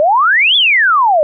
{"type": "exponential two-way sweep", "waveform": "sine", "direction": "up then down", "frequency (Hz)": [576, 3520, 576], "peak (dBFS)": -7, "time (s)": [0, 1.23], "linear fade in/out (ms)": 0, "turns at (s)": 0.56, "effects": []}